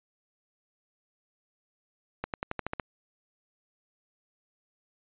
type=accelerating click train; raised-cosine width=0.5 ms; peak=-16 dBFS; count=8; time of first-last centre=2.24-2.798 s; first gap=98 ms; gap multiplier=0.93; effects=resampled to 8000 Hz